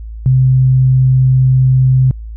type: tone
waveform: sine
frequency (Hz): 130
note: C3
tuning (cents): -11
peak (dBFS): -6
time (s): 0.26-2.11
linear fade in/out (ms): 0
effects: added 55 Hz sine -24 dBFS peak until 2.36 s